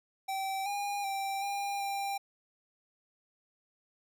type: tone with pitch steps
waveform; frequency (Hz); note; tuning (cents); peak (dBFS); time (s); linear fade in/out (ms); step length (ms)
square; 774 / 811 / 784 / 802 / 794; G5 / G#5 / G5 / G5 / G5; -22 / -41 / 0 / +39 / +22; -33; 0.28-2.18; 10; 380
effects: none